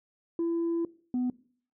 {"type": "tone pair in turn", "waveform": "sine", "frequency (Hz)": [335.9, 249.5], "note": ["E4", "B3"], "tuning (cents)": [33, 18], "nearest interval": "perfect fourth", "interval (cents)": 515, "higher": "first", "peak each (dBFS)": -24, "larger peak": "neither", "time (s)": [[0.39, 0.85], [1.14, 1.3]], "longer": "first", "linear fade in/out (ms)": 2, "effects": ["noise-tail reverb RT60 0.5 s tail -21 dB re dry", "tanh soft clip ceiling -24 dBFS"]}